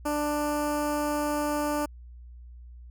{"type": "tone with notch filter", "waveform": "15% pulse", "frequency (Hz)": 295.5, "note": "D4", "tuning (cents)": 11, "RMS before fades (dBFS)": -28, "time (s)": [0.05, 1.86], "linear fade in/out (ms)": 10, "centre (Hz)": 3500, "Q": 0.81, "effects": ["added 60 Hz sine -43 dBFS peak until 2.9 s"]}